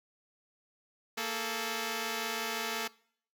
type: tone pair together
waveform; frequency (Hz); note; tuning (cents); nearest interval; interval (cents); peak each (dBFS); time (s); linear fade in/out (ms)
5% pulse; 229.2 / 432.7; A#3 / A4; -29 / -29; major seventh; 1100; -25 / -24; 1.17-2.88; 10
effects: noise-tail reverb RT60 0.6 s tail -22 dB re dry